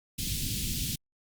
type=band-stop noise; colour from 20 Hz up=pink; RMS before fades=-32 dBFS; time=0.18-0.96 s; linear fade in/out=10 ms; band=250 to 3000 Hz; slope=24 dB/octave; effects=Opus 48 kbps